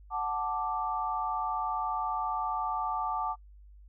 sine chord, D major, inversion first, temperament equal, 740 / 880 / 1174.7 Hz, F#5 / A5 / D6, 0 / 0 / 0 cents, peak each -35 / -33 / -33 dBFS, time 0.1-3.36 s, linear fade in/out 50 ms, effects noise-tail reverb RT60 0.1 s tail -23 dB re dry + added 50 Hz sine -50 dBFS peak until 3.88 s

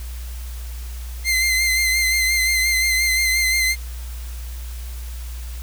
sawtooth tone with vibrato, 2076 Hz, C7, 14 cents flat, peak -13 dBFS, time 1.24-3.76 s, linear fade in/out 50 ms, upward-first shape sine, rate 5.7 Hz, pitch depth 30 cents each way, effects added 60 Hz sine -28 dBFS peak until 5.62 s + white hiss -42 dBFS RMS until 5.62 s

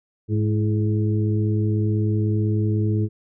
harmonic tone with a mistuned harmonic, 106 Hz, G#2, 36 cents sharp, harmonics 1 / 2 / 3 / 4, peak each -19 / -27 / -27 / -31 dBFS, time 0.28-3.09 s, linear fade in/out 50 ms, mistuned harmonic 3, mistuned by +54 cents, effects none

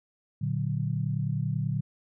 sine chord, Bb augmented, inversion none, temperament equal, 116.54 / 146.83 / 185 Hz, Bb2 / D3 / F#3, 0 / 0 / 0 cents, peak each -30 / -29 / -34 dBFS, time 0.41-1.81 s, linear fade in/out 10 ms, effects none

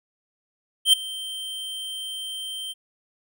square tone with ADSR envelope, 3131 Hz, G7, 3 cents flat, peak -11 dBFS, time 0.85-2.74 s, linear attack 82 ms, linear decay 6 ms, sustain -20 dB, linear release 30 ms, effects none

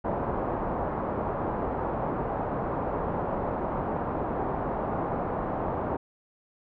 white low-pass noise, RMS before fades -30 dBFS, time 0.04-5.97 s, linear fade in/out 10 ms, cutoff 960 Hz, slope 24 dB/octave, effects none

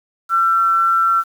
sine tone with amplitude modulation, 1349 Hz, E6, 40 cents sharp, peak -10 dBFS, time 0.29-1.24 s, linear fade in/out 50 ms, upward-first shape sine, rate 178 Hz, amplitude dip 40%, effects 7-bit

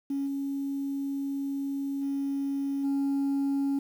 sine tone with level steps, 277.2 Hz, C#4, in tune, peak -26 / -28 / -26 / -22 dBFS, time 0.1-3.79 s, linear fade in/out 5 ms, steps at 0.26 / 2.01 / 2.83 s, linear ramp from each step 20 ms, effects tanh soft clip ceiling -24 dBFS + 9-bit

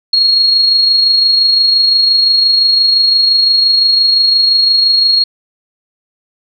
sine tone with amplitude modulation, 4293 Hz, C8, 44 cents sharp, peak -5 dBFS, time 0.13-5.24 s, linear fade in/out 5 ms, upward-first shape sine, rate 25.8 Hz, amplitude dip 35%, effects none

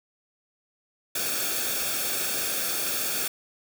white noise with comb filter, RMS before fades -28 dBFS, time 1.15-3.28 s, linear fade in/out 5 ms, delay 1 ms, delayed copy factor -0.65, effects none

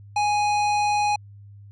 sine tone with hard clipping, 830.6 Hz, G#5, in tune, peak -21 dBFS, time 0.16-1.16 s, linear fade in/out 5 ms, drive 15 dB, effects added 101 Hz sine -42 dBFS peak until 1.71 s + resampled to 22050 Hz

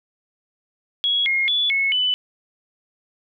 sine tone with pitch steps, 3334 / 2144 / 3439 / 2192 / 2996 Hz, G#7 / C7 / A7 / C#7 / F#7, +6 / +42 / -40 / -20 / +21 cents, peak -17 dBFS, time 1.04-2.14 s, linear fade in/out 0 ms, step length 220 ms, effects none

